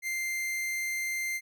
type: tone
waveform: 45% pulse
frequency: 2093 Hz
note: C7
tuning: in tune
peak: -30 dBFS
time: 0.02-1.41 s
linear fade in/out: 50 ms
effects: none